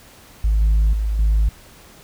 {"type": "tone with level steps", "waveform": "sine", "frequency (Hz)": 53.1, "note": "G#1", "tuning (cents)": 39, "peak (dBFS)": [-12, -10, -17, -11], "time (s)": [0.44, 1.49], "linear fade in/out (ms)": 5, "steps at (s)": [0.61, 0.93, 1.19], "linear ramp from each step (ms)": 2, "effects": ["tanh soft clip ceiling -11 dBFS", "pink hiss -46 dBFS RMS until 2.03 s"]}